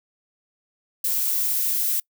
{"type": "noise", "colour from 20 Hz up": "violet", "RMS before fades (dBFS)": -23, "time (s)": [1.04, 2], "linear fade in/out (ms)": 5, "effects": ["noise-tail reverb RT60 0.1 s tail -25 dB re dry"]}